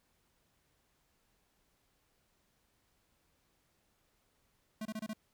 square tone bursts, 217.2 Hz, A3, 22 cents flat, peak -38 dBFS, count 5, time 4.81-5.134 s, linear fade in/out 5 ms, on 44 ms, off 26 ms, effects pink hiss -75 dBFS RMS until 5.33 s

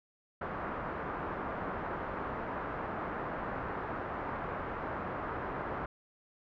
white low-pass noise, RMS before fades -38 dBFS, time 0.41-5.86 s, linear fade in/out 5 ms, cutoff 1400 Hz, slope 24 dB/octave, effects none

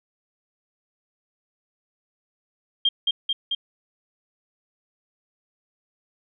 sine tone with echo, 3200 Hz, G7, 35 cents sharp, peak -16 dBFS, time 2.85-2.89 s, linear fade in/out 5 ms, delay 220 ms, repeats 3, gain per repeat -2 dB, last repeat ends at 3.55 s, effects none

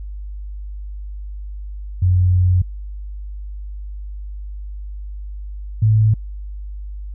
sine tone pair in turn, 90.8 / 108.55 Hz, F#2 / A2, -32 / -23 cents, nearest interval minor third, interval 309 cents, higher second, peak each -11 / -10 dBFS, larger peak second, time 2.02-2.62 / 5.82-6.14 s, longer first, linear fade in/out 5 ms, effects added 50 Hz sine -27 dBFS peak until 7.14 s

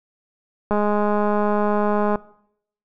click train, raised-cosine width 1 ms, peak -8 dBFS, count 302, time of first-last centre 0.71-2.157 s, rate 208 Hz, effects noise-tail reverb RT60 0.7 s tail -21 dB re dry

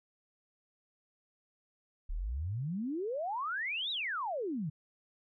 sine exponential two-way sweep, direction up then down, 33.46 to 3951 to 139.7 Hz, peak -33 dBFS, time 2.09-4.7 s, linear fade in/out 10 ms, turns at 3.91 s, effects none

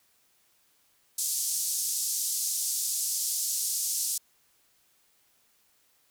pink band-pass noise, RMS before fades -30 dBFS, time 1.18-4.18 s, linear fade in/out 5 ms, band 5600 to 13000 Hz, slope 24 dB/octave, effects white hiss -67 dBFS RMS until 6.1 s

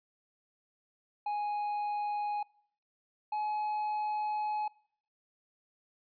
triangle tone pair in turn, 830.6 / 846.6 Hz, G#5 / G#5, 0 / +33 cents, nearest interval unison, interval 33 cents, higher second, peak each -29 / -29 dBFS, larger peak neither, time 1.26-2.43 / 3.32-4.68 s, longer second, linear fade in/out 5 ms, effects noise-tail reverb RT60 0.6 s tail -24 dB re dry + resampled to 11025 Hz

